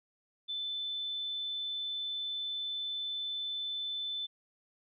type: tone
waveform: sine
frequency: 3520 Hz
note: A7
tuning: in tune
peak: -34 dBFS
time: 0.48-4.27 s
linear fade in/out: 20 ms
effects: none